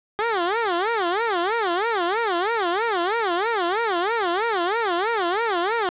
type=tone with vibrato; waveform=15% pulse; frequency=400 Hz; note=G4; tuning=35 cents sharp; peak=-14 dBFS; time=0.19-5.89 s; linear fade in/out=0 ms; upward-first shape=sine; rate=3.1 Hz; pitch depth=280 cents each way; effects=resampled to 8000 Hz + 7-bit